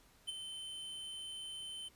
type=tone with ADSR envelope; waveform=square; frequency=3073 Hz; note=G7; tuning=35 cents flat; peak=-36 dBFS; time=0.27-1.89 s; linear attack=21 ms; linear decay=18 ms; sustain=-8 dB; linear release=15 ms; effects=pink hiss -66 dBFS RMS until 1.95 s + resampled to 32000 Hz